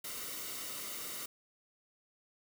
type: noise with comb filter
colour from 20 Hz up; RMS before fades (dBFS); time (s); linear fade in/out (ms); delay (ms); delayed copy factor
white; -42; 0.04-1.26; 5; 1.2; -0.6
effects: none